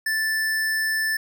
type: tone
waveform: square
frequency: 1760 Hz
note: A6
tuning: in tune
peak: -22 dBFS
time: 0.06-1.17 s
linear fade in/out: 5 ms
effects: none